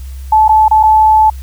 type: tone with dropouts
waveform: sine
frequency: 868 Hz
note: A5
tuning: 24 cents flat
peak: -4 dBFS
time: 0.32-1.3 s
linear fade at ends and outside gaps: 5 ms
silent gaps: 0.481-0.491 / 0.682-0.711 / 0.83-0.834 s
effects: added 66 Hz sine -23 dBFS peak until 1.42 s + white hiss -43 dBFS RMS until 1.42 s